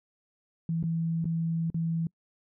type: tone with dropouts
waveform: sine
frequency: 164.81 Hz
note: E3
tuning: in tune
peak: -26 dBFS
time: 0.69-2.07 s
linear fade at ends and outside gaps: 2 ms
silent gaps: 0.828-0.838 / 1.244-1.254 / 1.702-1.744 s
effects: noise-tail reverb RT60 0.1 s tail -26 dB re dry